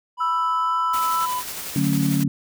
triangle tone with pitch glide, 987.8 to 997 Hz, B5 to B5, 0 to +16 cents, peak -21 dBFS, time 0.17-1.43 s, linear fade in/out 50 ms, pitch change +16 cents, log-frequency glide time 0.28-0.61 s
sine tone with vibrato, 1318.5 Hz, E6, in tune, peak -21 dBFS, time 0.2-1.26 s, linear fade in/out 10 ms, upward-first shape sine, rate 2.1 Hz, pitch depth 8 cents each way
white noise with tremolo, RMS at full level -31 dBFS, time 0.93-2.24 s, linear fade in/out 10 ms, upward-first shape square, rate 11 Hz, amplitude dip 25%
sine chord, D major seventh, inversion none, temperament just, 146.83 / 183.54 / 220.2 / 275.3 Hz, D3 / F#3 / A3 / C#4, 0 / -14 / +2 / -12 cents, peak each -22 / -24 / -26 / -22 dBFS, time 1.76-2.28 s, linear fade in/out 2 ms
effects none

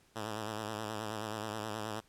5% pulse tone with vibrato, 108 Hz, A2, 32 cents flat, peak -26 dBFS, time 0.15-2.01 s, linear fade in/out 20 ms, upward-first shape sine, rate 9.4 Hz, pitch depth 64 cents each way, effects pink hiss -67 dBFS RMS until 2.08 s + low-pass 12000 Hz 12 dB/octave

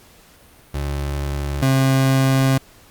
30% pulse tone pair in turn, 70.9 / 133.57 Hz, C#2 / C3, +40 / +36 cents, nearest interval major seventh, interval 1096 cents, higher second, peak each -19 / -11 dBFS, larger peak second, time 0.74-1.62 / 1.62-2.58 s, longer second, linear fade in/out 5 ms, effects pink hiss -49 dBFS RMS until 2.9 s + Opus 48 kbps

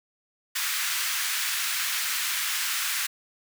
pink high-pass noise, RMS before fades -28 dBFS, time 0.55-3.07 s, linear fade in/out 10 ms, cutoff 1400 Hz, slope 24 dB/octave, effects none

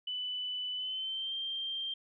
sine tone with pitch glide, 2990 to 3168 Hz, F#7 to G7, +17 to +18 cents, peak -34 dBFS, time 0.07-1.94 s, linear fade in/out 5 ms, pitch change +101 cents, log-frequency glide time 0.73-1.34 s, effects none

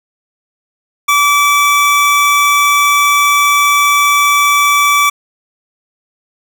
25% pulse tone, 1155 Hz, D6, 29 cents flat, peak -4 dBFS, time 1.08-5.1 s, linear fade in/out 10 ms, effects none

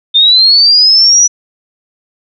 sine linear sweep, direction up, 3584 to 5920 Hz, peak -3 dBFS, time 0.14-1.28 s, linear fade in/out 20 ms, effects none

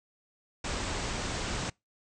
pink low-pass noise, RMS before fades -34 dBFS, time 0.64-1.7 s, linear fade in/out 5 ms, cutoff 8400 Hz, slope 96 dB/octave, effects noise-tail reverb RT60 0.2 s tail -25 dB re dry

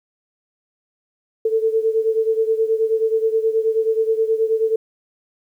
sine beating tone pair, 442.3 / 451.7 Hz, A4 / A4, +9 / +45 cents, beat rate 9.4 Hz, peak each -17 / -21 dBFS, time 1.45-4.76 s, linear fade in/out 5 ms, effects 9-bit

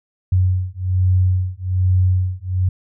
sine beating tone pair, 91.6 / 92.8 Hz, F#2 / F#2, -17 / +6 cents, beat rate 1.2 Hz, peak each -17 dBFS, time 0.32-2.69 s, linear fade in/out 5 ms, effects none

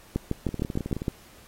two click trains, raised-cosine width 3 ms, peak -18 / -12 dBFS, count 11 / 7, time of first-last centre 0.49-1.019 / 0.16-1.082 s, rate 18.9 / 6.51 Hz, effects pink hiss -53 dBFS RMS until 1.47 s + AAC 48 kbps

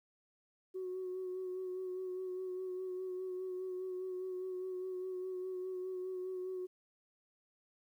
sine tone with vibrato, 370 Hz, F#4, in tune, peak -37 dBFS, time 0.74-6.67 s, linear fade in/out 20 ms, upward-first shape sine, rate 4.9 Hz, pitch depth 25 cents each way, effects tanh soft clip ceiling -34 dBFS + 12-bit

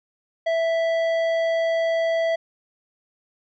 triangle tone with tanh clipping, 659.3 Hz, E5, in tune, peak -21 dBFS, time 0.46-2.36 s, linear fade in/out 10 ms, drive 15 dB, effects none

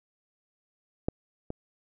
clicks, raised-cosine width 2 ms, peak -13 / -21 dBFS, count 2, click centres 1.085 / 1.504 s, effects none

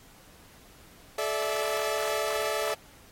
sawtooth chord, A suspended fourth, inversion none, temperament equal with one note detuned, 431.2 / 587.3 / 659.3 Hz, A4 / D5 / E5, -35 / 0 / 0 cents, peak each -28 dBFS, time 1.18-2.74 s, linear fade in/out 5 ms, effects pink hiss -55 dBFS RMS until 3.11 s + AAC 48 kbps

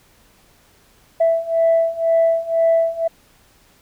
sine beating tone pair, 659.3 / 661.3 Hz, E5 / E5, 0 / +5 cents, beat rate 2 Hz, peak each -17 / -15 dBFS, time 1.2-3.08 s, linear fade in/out 10 ms, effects tanh soft clip ceiling -8 dBFS + pink hiss -54 dBFS RMS until 3.81 s

